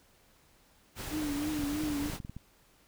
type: noise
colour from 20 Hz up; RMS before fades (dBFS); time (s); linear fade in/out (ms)
pink; -40; 0.95-2.2; 50
type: tone with vibrato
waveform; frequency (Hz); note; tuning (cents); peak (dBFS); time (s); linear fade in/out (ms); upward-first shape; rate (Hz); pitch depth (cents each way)
sine; 296.3; D4; +15; -31; 1.1-2.11; 50; triangle; 3.1; 83
type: clicks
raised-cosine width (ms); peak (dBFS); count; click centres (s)
5; -29; 12; 1.591 / 1.638 / 1.836 / 1.903 / 2.024 / 2.058 / 2.099 / 2.135 / 2.202 / 2.249 / 2.296 / 2.366
effects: pink hiss -64 dBFS RMS until 2.87 s